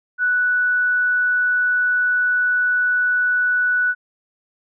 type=tone; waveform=sine; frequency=1480 Hz; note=F#6; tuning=in tune; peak=-15 dBFS; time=0.18-3.95 s; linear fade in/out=50 ms; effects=none